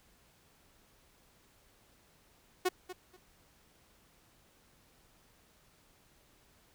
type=tone with echo; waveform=sawtooth; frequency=366.1 Hz; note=F#4; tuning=18 cents flat; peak=-23 dBFS; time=2.65-2.69 s; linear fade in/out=10 ms; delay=240 ms; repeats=2; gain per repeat=-14 dB; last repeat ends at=3.17 s; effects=pink hiss -66 dBFS RMS until 6.74 s